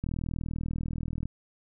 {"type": "click train", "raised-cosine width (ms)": 5, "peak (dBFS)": -20, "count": 50, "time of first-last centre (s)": [0.04, 1.256], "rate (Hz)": 40.3, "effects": []}